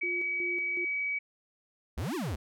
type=tone; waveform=sine; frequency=2274 Hz; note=C#7; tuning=44 cents sharp; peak=-29 dBFS; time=0.01-1.19 s; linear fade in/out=10 ms
type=tone with tremolo; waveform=sine; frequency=352.2 Hz; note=F4; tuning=15 cents sharp; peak=-36 dBFS; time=0.03-0.85 s; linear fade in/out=5 ms; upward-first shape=square; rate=2.7 Hz; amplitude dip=75%
type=exponential two-way sweep; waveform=square; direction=up then down; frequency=59.9 to 393 to 65 Hz; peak=-32 dBFS; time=1.97-2.36 s; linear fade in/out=10 ms; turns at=2.15 s
effects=none